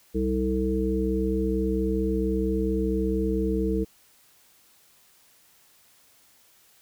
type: harmonic tone with a mistuned harmonic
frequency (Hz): 64.4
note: C2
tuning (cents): -27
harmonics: 1 / 3 / 5 / 7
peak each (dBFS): -28 / -28 / -28 / -28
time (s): 0.14-3.85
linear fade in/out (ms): 20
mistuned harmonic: 7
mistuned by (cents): -17
effects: white hiss -59 dBFS RMS until 6.81 s